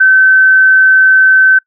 sine tone, 1534 Hz, G6, 38 cents flat, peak -3 dBFS, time 0-1.59 s, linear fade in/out 10 ms, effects noise-tail reverb RT60 0.1 s tail -25 dB re dry

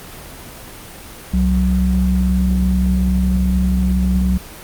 sine tone pair together, 65.41 / 184.86 Hz, C2 / F#3, 0 / -1 cents, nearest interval octave + tritone, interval 1799 cents, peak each -15 dBFS, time 1.33-4.38 s, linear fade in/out 10 ms, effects pink hiss -35 dBFS RMS until 4.63 s + Opus 24 kbps

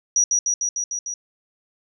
sine tone with echo, 5800 Hz, F#8, 35 cents flat, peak -14 dBFS, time 0.16-0.24 s, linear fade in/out 2 ms, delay 150 ms, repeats 6, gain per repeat -2 dB, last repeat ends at 1.14 s, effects none

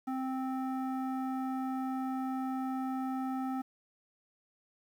square tone with low-pass filter, 261.6 Hz, C4, in tune, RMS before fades -35 dBFS, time 0.07-3.62 s, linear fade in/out 10 ms, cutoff 1100 Hz, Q 2, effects 10-bit

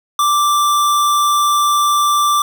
square tone, 1174.7 Hz, D6, in tune, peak -12 dBFS, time 0.19-2.42 s, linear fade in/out 2 ms, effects none

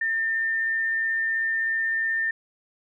sine tone with amplitude modulation, 1804 Hz, A6, 43 cents sharp, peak -21 dBFS, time 0.01-2.31 s, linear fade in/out 5 ms, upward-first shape sine, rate 123 Hz, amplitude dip 25%, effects none

